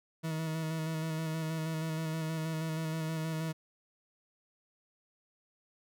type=tone with vibrato; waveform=40% pulse; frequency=159.7 Hz; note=D#3; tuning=45 cents sharp; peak=-32 dBFS; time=0.23-3.53 s; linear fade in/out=20 ms; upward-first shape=square; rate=6.3 Hz; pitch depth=21 cents each way; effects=none